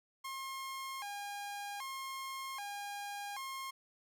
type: tone with vibrato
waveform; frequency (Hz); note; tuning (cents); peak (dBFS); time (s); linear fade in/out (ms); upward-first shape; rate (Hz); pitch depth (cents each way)
sawtooth; 932.3; A#5; 0; -37; 0.24-3.71; 10; square; 0.64; 240
effects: none